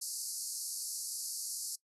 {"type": "band-pass noise", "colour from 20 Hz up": "white", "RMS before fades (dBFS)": -40, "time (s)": [0.01, 1.76], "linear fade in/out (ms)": 10, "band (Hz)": [4400, 12000], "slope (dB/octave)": 96, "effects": ["noise-tail reverb RT60 0.1 s tail -21 dB re dry"]}